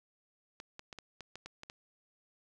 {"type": "clicks", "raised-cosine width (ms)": 0.2, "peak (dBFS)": -28, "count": 9, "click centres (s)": [0.601, 0.794, 0.928, 0.987, 1.207, 1.356, 1.46, 1.634, 1.699], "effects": []}